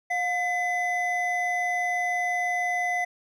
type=tone pair together; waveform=triangle; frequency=713 / 2013 Hz; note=F5 / B6; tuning=+36 / +33 cents; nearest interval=octave + tritone; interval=1797 cents; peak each=-25 dBFS; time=0.1-3.05 s; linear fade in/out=10 ms; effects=none